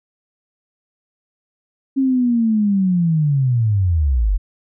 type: linear sweep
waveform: sine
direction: down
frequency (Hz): 272.6 to 41.85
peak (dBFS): -13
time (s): 1.96-4.38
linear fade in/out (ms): 20
effects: none

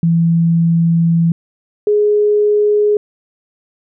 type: tone pair in turn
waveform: sine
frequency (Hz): 167 / 417.4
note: E3 / G#4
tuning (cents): +23 / +9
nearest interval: octave + major third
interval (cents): 1586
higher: second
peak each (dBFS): -9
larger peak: neither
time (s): 0.03-1.32 / 1.87-2.97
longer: first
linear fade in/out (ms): 2
effects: none

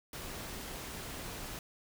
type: noise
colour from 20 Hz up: pink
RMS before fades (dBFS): -43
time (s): 0.13-1.59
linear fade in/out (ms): 2
effects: none

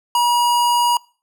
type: tone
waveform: square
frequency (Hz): 960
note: B5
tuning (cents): -49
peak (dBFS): -14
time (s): 0.15-0.97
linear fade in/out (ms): 2
effects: noise-tail reverb RT60 0.4 s tail -24 dB re dry

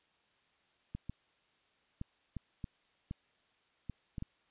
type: clicks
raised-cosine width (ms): 5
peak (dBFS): -27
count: 9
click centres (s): 0.95 / 1.096 / 2.014 / 2.367 / 2.642 / 3.111 / 3.897 / 4.182 / 4.224
effects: white hiss -72 dBFS RMS until 4.5 s + resampled to 8000 Hz

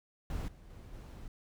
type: noise with level steps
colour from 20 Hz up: brown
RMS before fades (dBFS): -37 / -54 / -50 / -47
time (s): 0.3-1.28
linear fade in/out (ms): 2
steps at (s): 0.48 / 0.7 / 0.93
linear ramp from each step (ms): 2
effects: none

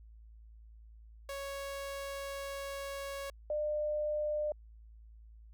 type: tone pair in turn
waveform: sawtooth / sine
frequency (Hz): 554.4 / 600.7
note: C#5 / D5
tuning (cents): 0 / +39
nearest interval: minor second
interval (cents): 139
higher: second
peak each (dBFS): -35 / -31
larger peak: second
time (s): 1.29-3.3 / 3.5-4.52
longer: first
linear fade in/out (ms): 2
effects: added 55 Hz sine -52 dBFS peak until 5.53 s

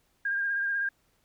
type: tone with vibrato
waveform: sine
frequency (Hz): 1609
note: G6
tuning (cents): +45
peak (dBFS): -26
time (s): 0.25-0.89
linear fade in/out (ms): 5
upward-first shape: sine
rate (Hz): 16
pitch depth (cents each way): 25
effects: pink hiss -70 dBFS RMS until 1.24 s

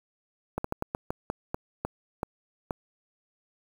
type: slowing click train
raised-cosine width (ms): 1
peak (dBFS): -15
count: 11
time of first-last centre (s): 0.58-2.708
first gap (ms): 64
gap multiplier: 1.25
effects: 7-bit

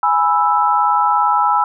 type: chord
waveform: sine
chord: E major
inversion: first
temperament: equal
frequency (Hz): 830.6 / 987.8 / 1318.5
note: G#5 / B5 / E6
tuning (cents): 0 / 0 / 0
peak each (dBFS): -16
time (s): 0.03-1.64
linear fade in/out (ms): 2
effects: none

